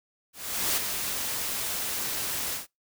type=noise with ADSR envelope; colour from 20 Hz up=white; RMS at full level=-25 dBFS; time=0.33-2.67 s; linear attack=440 ms; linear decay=11 ms; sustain=-6 dB; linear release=140 ms; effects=noise-tail reverb RT60 0.2 s tail -26 dB re dry